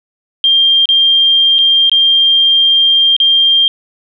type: tone with dropouts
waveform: sine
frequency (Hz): 3192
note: G7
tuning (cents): +31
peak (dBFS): -6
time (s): 0.44-3.68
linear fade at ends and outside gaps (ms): 1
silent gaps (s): 0.856-0.889 / 1.584-1.588 / 1.896-1.916 / 3.165-3.201
effects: none